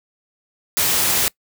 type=noise; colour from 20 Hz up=white; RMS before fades=-18 dBFS; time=0.77-1.28 s; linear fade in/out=0 ms; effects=noise-tail reverb RT60 0.1 s tail -23 dB re dry